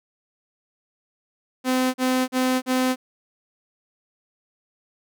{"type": "tone bursts", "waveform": "sawtooth", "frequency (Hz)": 256.5, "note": "C4", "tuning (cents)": -34, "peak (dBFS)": -15, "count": 4, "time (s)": [1.64, 2.96], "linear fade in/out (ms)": 50, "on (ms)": 300, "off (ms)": 40, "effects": []}